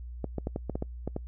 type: clicks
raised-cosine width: 2 ms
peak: -18 dBFS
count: 9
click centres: 0.243 / 0.383 / 0.471 / 0.561 / 0.697 / 0.755 / 0.824 / 1.076 / 1.164 s
effects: noise-tail reverb RT60 0.1 s tail -26 dB re dry + added 60 Hz sine -38 dBFS peak until 1.27 s